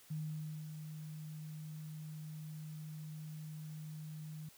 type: tone with ADSR envelope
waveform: sine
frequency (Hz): 154.7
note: D#3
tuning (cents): -10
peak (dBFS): -37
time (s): 0.1-4.49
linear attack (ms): 12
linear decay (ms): 560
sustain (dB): -7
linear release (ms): 4
effects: white hiss -62 dBFS RMS until 4.57 s